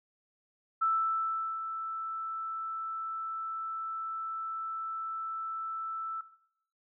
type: tone with ADSR envelope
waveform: sine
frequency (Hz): 1322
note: E6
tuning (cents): +5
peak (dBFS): -24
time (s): 0.81-6.21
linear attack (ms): 14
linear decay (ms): 770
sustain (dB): -9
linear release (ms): 4
effects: noise-tail reverb RT60 0.7 s tail -17 dB re dry